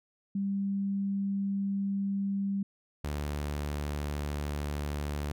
sine / sawtooth tone pair in turn, 197.6 / 73.25 Hz, G3 / D2, +14 / -4 cents, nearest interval octave + perfect fourth, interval 1718 cents, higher first, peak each -28 dBFS, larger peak neither, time 0.35-2.63 / 3.04-5.32 s, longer neither, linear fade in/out 5 ms, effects none

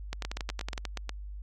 two click trains, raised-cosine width 0.2 ms, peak -17 / -17 dBFS, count 8 / 8, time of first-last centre 0.13-0.778 / 0.25-1.093 s, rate 10.8 / 8.3 Hz, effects added 50 Hz sine -38 dBFS peak until 1.42 s + AAC 64 kbps

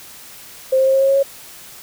sine tone with pitch steps, 525 / 529.3 / 533.6 / 537.9 / 542.3 / 546.7 / 551.1 Hz, C5 / C5 / C5 / C5 / C#5 / C#5 / C#5, +6 / +20 / +34 / +48 / -38 / -24 / -10 cents, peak -11 dBFS, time 0.72-1.231 s, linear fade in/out 10 ms, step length 73 ms, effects white hiss -39 dBFS RMS until 1.82 s

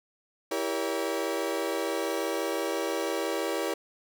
35% pulse chord, E diminished seventh, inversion none, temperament just, 329.6 / 395.6 / 474.7 / 569.6 Hz, E4 / G4 / Bb4 / Db5, 0 / +16 / +31 / +47 cents, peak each -32 dBFS, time 0.51-3.74 s, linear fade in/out 5 ms, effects none

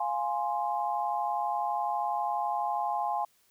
sine chord, F minor, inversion none, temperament equal, 698.5 / 830.6 / 1046.5 Hz, F5 / Ab5 / C6, 0 / 0 / 0 cents, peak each -33 / -30 / -34 dBFS, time 0-3.25 s, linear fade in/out 5 ms, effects white hiss -67 dBFS RMS until 3.5 s

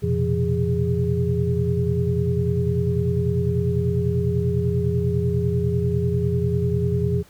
sine tone cluster, 87.3 / 120.9 / 131 / 171 / 409.8 Hz, F2 / B2 / C3 / F3 / G#4, 0 / -36 / +2 / -36 / -23 cents, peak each -25 dBFS, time 0.02-7.23 s, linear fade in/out 20 ms, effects pink hiss -53 dBFS RMS until 7.29 s

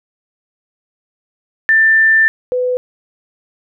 sine tone pair in turn, 1780 / 500.4 Hz, A6 / B4, +20 / +23 cents, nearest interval octave + minor seventh, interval 2197 cents, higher first, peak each -7 / -13 dBFS, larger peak first, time 1.69-2.28 / 2.52-2.77 s, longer first, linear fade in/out 0 ms, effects none

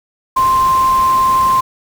sine tone in noise, 1048 Hz, C6, 2 cents sharp, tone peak -9 dBFS, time 0.36-1.61 s, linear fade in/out 10 ms, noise pink, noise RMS -27 dBFS, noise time 0.36-1.61 s, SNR +15 dB, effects none

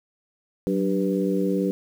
harmonic tone with a mistuned harmonic, 98 Hz, G2, in tune, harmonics 2 / 3 / 4 / 5, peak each -24 / -26 / -27 / -28 dBFS, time 0.67-1.71 s, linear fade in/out 0 ms, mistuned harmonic 2, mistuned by -75 cents, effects 8-bit

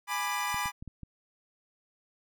25% pulse chord, G# diminished, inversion none, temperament equal with one note detuned, 830.6 / 987.8 / 1187.6 Hz, G#5 / B5 / D6, 0 / 0 / +19 cents, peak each -32 / -29 / -31 dBFS, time 0.07-0.72 s, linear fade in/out 50 ms
clicks, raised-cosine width 5 ms, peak -30 dBFS, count 5, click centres 0.544 / 0.658 / 0.825 / 0.877 / 1.033 s
effects none

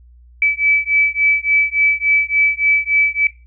sine beating tone pair, 2300 / 2303.5 Hz, D7 / D7, -37 / -34 cents, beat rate 3.5 Hz, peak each -16 dBFS, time 0.42-3.27 s, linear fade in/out 2 ms, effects noise-tail reverb RT60 0.3 s tail -18 dB re dry + added 60 Hz sine -42 dBFS peak until 3.46 s

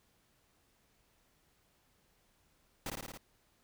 pink noise with echo, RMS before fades -39 dBFS, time 2.86-2.9 s, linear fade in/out 2 ms, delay 55 ms, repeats 5, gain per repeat -2 dB, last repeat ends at 3.175 s, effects pink hiss -72 dBFS RMS until 3.63 s

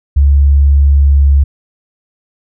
sine tone with pitch glide, 70.4 to 69.91 Hz, C#2 to C#2, +27 to +15 cents, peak -4 dBFS, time 0.16-1.44 s, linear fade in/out 10 ms, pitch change -12 cents, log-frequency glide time 0.95-1.26 s, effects none

